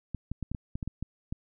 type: clicks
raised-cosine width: 5 ms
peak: -21 dBFS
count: 10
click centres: 0.147 / 0.316 / 0.427 / 0.516 / 0.548 / 0.755 / 0.828 / 0.876 / 1.026 / 1.325 s
effects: none